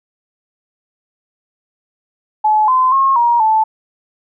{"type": "tone with pitch steps", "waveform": "sine", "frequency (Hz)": [857, 1028, 1080, 947, 875], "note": ["A5", "C6", "C#6", "A#5", "A5"], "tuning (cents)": [-46, -31, -45, 27, -10], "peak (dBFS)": -9, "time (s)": [2.44, 3.64], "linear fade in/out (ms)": 10, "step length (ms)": 240, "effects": []}